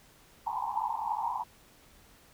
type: band-pass noise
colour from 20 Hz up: white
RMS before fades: -33 dBFS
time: 0.46-1.44 s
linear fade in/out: 10 ms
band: 810 to 1000 Hz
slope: 96 dB/octave
effects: pink hiss -59 dBFS RMS until 2.33 s